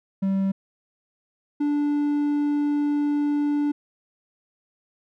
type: tone pair in turn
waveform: triangle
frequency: 193.7 / 292 Hz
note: G3 / D4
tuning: -20 / -10 cents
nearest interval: perfect fifth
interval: 710 cents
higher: second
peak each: -18 dBFS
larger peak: neither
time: 0.22-0.52 / 1.6-3.72 s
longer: second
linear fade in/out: 10 ms
effects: none